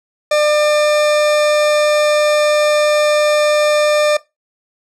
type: tone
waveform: 40% pulse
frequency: 599 Hz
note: D5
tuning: 34 cents sharp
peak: -10 dBFS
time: 0.31-4.17 s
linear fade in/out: 5 ms
effects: noise-tail reverb RT60 0.2 s tail -18 dB re dry + low-pass 8000 Hz 12 dB/octave